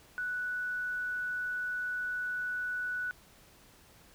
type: tone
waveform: sine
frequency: 1480 Hz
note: F#6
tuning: in tune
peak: -32 dBFS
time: 0.18-3.11 s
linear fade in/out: 0 ms
effects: pink hiss -59 dBFS RMS until 4.14 s